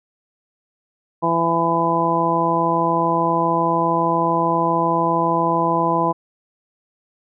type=harmonic tone; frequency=167.2 Hz; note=E3; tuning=25 cents sharp; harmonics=1 / 2 / 3 / 4 / 5 / 6; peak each=-25 / -23 / -25 / -24 / -24 / -19 dBFS; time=1.22-6.13 s; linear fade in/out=20 ms; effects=none